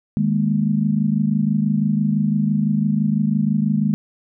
sine chord, D# suspended fourth, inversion none, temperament equal with one note detuned, 155.56 / 207.1 / 233.1 Hz, D#3 / G#3 / A#3, 0 / -5 / 0 cents, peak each -21 / -18 / -23 dBFS, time 0.17-3.94 s, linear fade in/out 0 ms, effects none

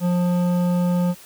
triangle tone with hard clipping, 177.1 Hz, F3, 24 cents sharp, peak -19 dBFS, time 0-1.15 s, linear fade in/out 50 ms, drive 15 dB, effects white hiss -45 dBFS RMS until 1.25 s

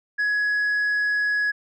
sine tone, 1678 Hz, G#6, 17 cents sharp, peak -17 dBFS, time 0.18-1.52 s, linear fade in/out 20 ms, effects tanh soft clip ceiling -19 dBFS

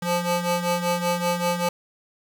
20% pulse ring-modulated tone, 349.2 Hz, F4, in tune, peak -14 dBFS, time 0.02-1.69 s, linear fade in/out 5 ms, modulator 172 Hz, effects none

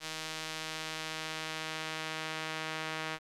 sawtooth tone with band-pass filter sweep, 158 Hz, D#3, 27 cents sharp, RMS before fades -39 dBFS, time 0-3.19 s, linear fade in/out 50 ms, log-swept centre 4400 to 2200 Hz, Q 0.77, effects resampled to 32000 Hz + 10-bit

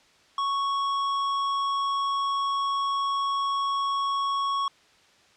sine tone with tanh clipping, 1108.7 Hz, C#6, in tune, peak -26 dBFS, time 0.38-4.68 s, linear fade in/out 2 ms, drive 16 dB, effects white hiss -58 dBFS RMS until 5.36 s + low-pass 5000 Hz 12 dB/octave

